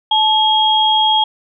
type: tone pair together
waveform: sine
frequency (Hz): 867 / 3273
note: A5 / G#7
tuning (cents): -26 / -26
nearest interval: octave + major seventh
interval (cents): 2300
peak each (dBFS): -13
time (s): 0.11-1.24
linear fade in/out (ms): 5
effects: none